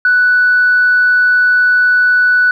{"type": "tone", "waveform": "sine", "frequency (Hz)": 1484, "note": "F#6", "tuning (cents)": 5, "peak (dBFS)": -6, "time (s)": [0.05, 2.51], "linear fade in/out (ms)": 2, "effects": ["tanh soft clip ceiling -3 dBFS", "8-bit"]}